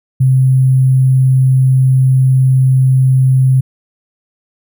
sine tone with sample-and-hold, 130.81 Hz, C3, in tune, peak -6 dBFS, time 0.2-3.61 s, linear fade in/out 10 ms, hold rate 11025 Hz, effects none

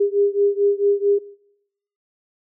sine beating tone pair, 402.3 / 406.8 Hz, G4 / G#4, +45 / -36 cents, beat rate 4.5 Hz, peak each -18 / -20 dBFS, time 0-1.19 s, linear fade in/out 10 ms, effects noise-tail reverb RT60 0.8 s tail -20 dB re dry

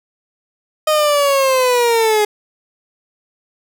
30% pulse linear sweep, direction down, 622.3 to 415.3 Hz, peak -9 dBFS, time 0.87-2.25 s, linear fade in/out 5 ms, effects none

